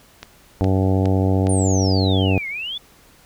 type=click train; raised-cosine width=0.2 ms; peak=-15 dBFS; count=4; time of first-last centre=0.23-1.47 s; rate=2.42 Hz
type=harmonic tone; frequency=95.1 Hz; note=F#2; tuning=48 cents sharp; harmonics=1 / 2 / 3 / 4 / 5 / 6 / 7 / 8 / 9; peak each=-17 / -23 / -22 / -27 / -27 / -31 / -30 / -32 / -36 dBFS; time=0.61-2.38 s; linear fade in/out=0 ms
type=exponential two-way sweep; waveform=sine; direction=down then up; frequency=9397 to 2093 to 3533 Hz; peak=-25 dBFS; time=1.49-2.78 s; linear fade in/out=5 ms; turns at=2.48 s
effects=pink hiss -51 dBFS RMS until 3.25 s

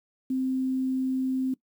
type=tone with quantisation; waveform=sine; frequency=260.8 Hz; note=C4; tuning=5 cents flat; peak=-24 dBFS; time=0.3-1.54 s; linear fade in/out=5 ms; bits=9; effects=noise-tail reverb RT60 0.1 s tail -20 dB re dry

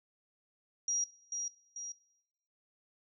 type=tone with echo; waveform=sine; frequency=5720 Hz; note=F8; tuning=41 cents sharp; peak=-30 dBFS; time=0.88-1.04 s; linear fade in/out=2 ms; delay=440 ms; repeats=2; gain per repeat=-5 dB; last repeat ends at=1.92 s; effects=noise-tail reverb RT60 0.8 s tail -21 dB re dry

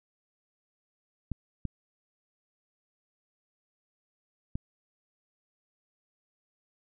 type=clicks; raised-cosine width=5 ms; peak=-20 dBFS; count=3; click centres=1.317 / 1.653 / 4.555 s; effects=none

